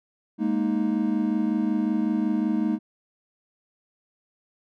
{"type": "chord", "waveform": "triangle", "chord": "Ab suspended second", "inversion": "none", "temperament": "equal", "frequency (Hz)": [207.7, 233.1, 311.1], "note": ["Ab3", "Bb3", "Eb4"], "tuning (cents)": [0, 0, 0], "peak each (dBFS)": -24, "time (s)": [0.38, 2.79], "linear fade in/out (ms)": 50, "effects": []}